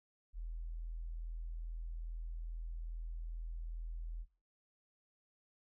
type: tone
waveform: sine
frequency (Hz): 41.2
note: E1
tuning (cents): 0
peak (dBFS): -40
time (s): 0.33-4.26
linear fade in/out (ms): 50
effects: noise-tail reverb RT60 0.3 s tail -17 dB re dry